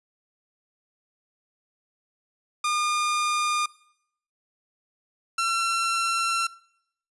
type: tone pair in turn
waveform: sawtooth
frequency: 1212 / 1354.3 Hz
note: D#6 / E6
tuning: -46 / +46 cents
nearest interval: major second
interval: 192 cents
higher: second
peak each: -19 dBFS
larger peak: neither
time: 2.64-3.66 / 5.38-6.47 s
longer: second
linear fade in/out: 5 ms
effects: noise-tail reverb RT60 0.7 s tail -21 dB re dry + resampled to 24000 Hz